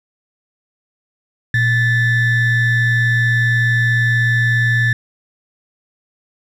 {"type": "ring-modulated tone", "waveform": "triangle", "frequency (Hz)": 932.3, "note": "A#5", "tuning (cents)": 0, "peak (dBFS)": -7, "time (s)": [1.54, 4.93], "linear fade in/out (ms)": 2, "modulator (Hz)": 814, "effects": []}